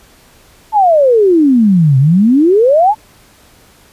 sine exponential two-way sweep, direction down then up, 895 to 128.3 to 895 Hz, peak -5 dBFS, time 0.72-2.95 s, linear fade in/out 50 ms, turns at 1.98 s, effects pink hiss -45 dBFS RMS until 3.92 s + resampled to 32000 Hz

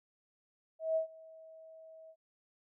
sine tone with ADSR envelope, 643 Hz, E5, 43 cents flat, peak -27 dBFS, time 0.79-2.16 s, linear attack 170 ms, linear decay 110 ms, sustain -24 dB, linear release 62 ms, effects none

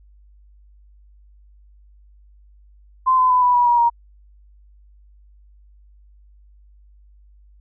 sine tone with pitch steps, 1034 / 1018 / 1002.2 / 986.7 / 971.5 / 956.4 / 941.6 Hz, C6 / C6 / B5 / B5 / B5 / A#5 / A#5, -21 / -48 / +25 / -2 / -29 / +44 / +17 cents, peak -12 dBFS, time 3.06-3.9 s, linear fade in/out 20 ms, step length 120 ms, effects added 50 Hz sine -47 dBFS peak until 7.6 s

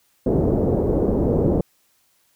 white low-pass noise, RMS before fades -19 dBFS, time 0.26-1.61 s, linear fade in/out 5 ms, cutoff 480 Hz, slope 24 dB/octave, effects white hiss -63 dBFS RMS until 2.35 s

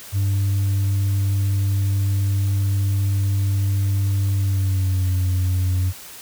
sine tone with pitch glide, 98.4 to 91.81 Hz, G2 to F#2, +7 to -13 cents, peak -14 dBFS, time 0.12-5.93 s, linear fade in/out 50 ms, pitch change -120 cents, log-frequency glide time 4.35-5.1 s, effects tanh soft clip ceiling -16 dBFS + white hiss -39 dBFS RMS until 6.21 s

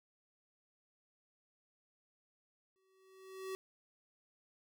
square tone with exponential growth, 380.1 Hz, F#4, 47 cents sharp, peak -39 dBFS, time 2.76-3.55 s, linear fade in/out 0 ms, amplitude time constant 170 ms, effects none

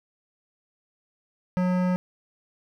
sine tone with hard clipping, 181.7 Hz, F#3, 31 cents flat, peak -23 dBFS, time 1.57-1.96 s, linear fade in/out 0 ms, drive 16 dB, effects none

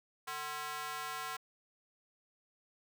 square tone with high-pass filter, 150 Hz, D3, 37 cents sharp, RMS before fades -41 dBFS, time 0.27-1.37 s, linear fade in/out 10 ms, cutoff 1100 Hz, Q 1.7, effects none

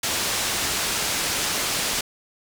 white low-pass noise, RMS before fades -25 dBFS, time 0.03-2.01 s, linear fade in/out 5 ms, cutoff 7800 Hz, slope 12 dB/octave, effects none

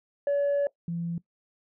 sine tone pair in turn, 569 / 169.63 Hz, C#5 / E3, +45 / +50 cents, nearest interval octave + major sixth, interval 2095 cents, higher first, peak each -20 / -28 dBFS, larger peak first, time 0.27-0.67 / 0.88-1.18 s, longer first, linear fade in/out 2 ms, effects noise-tail reverb RT60 0.1 s tail -19 dB re dry + tanh soft clip ceiling -21 dBFS

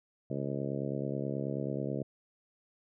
harmonic tone, 69.3 Hz, C#2, in tune, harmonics 2 / 3 / 4 / 5 / 6 / 7 / 8 / 9, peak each -37 / -39 / -40 / -41 / -42 / -42 / -43 / -44 dBFS, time 0.3-2.03 s, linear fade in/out 5 ms, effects none

